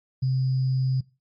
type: tone with sample-and-hold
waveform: sine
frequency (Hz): 130.81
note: C3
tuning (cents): 0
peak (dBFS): -20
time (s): 0.22-1.01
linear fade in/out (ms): 10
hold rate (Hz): 4900
effects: noise-tail reverb RT60 0.3 s tail -21 dB re dry + MP3 32 kbps